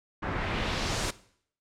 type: noise with low-pass filter sweep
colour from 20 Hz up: pink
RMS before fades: -31 dBFS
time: 0.22-1.11 s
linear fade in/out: 10 ms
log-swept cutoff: 1400 to 8700 Hz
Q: 1.2
effects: noise-tail reverb RT60 0.6 s tail -18 dB re dry